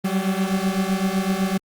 40% pulse beating tone pair, 187.3 / 195.2 Hz, F#3 / G3, +21 / -7 cents, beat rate 7.9 Hz, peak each -22 dBFS, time 0.04-1.58 s, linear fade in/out 10 ms, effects Opus 24 kbps

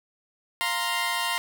15% pulse chord, F suspended fourth, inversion none, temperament equal, 698.5 / 932.3 / 1046.5 Hz, F5 / Bb5 / C6, 0 / 0 / 0 cents, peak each -27 / -22 / -22 dBFS, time 0.61-1.38 s, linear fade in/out 0 ms, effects none

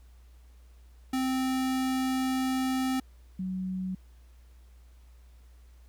square / sine tone pair in turn, 260.6 / 186.33 Hz, C4 / F#3, -7 / +12 cents, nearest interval tritone, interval 581 cents, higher first, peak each -27 / -30 dBFS, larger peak first, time 1.13-3 / 3.39-3.95 s, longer first, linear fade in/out 5 ms, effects added 60 Hz sine -51 dBFS peak until 5.88 s + pink hiss -67 dBFS RMS until 5.88 s

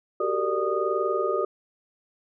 sine tone cluster, 376 / 396.9 / 457.2 / 594 / 1234 Hz, F#4 / G4 / A#4 / D5 / D#6, +28 / +22 / -34 / +20 / -15 cents, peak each -29 dBFS, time 0.2-1.45 s, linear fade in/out 5 ms, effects none

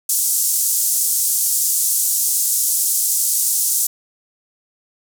pink band-pass noise, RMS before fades -18 dBFS, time 0.09-3.87 s, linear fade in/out 5 ms, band 6800 to 15000 Hz, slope 24 dB/octave, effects none

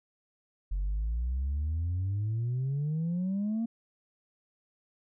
sine exponential sweep, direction up, 45.01 to 233.1 Hz, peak -26 dBFS, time 0.71-3.66 s, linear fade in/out 10 ms, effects tanh soft clip ceiling -26 dBFS

